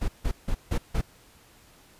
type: noise bursts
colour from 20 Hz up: brown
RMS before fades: -25 dBFS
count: 5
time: 0.01-1.015 s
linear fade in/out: 10 ms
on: 73 ms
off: 160 ms
effects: pink hiss -56 dBFS RMS until 1.99 s + resampled to 32000 Hz